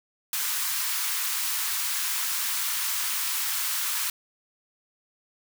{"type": "high-pass noise", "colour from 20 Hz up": "white", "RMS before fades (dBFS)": -28, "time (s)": [0.33, 4.1], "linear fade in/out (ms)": 2, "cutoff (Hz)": 920, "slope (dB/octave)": 48, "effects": []}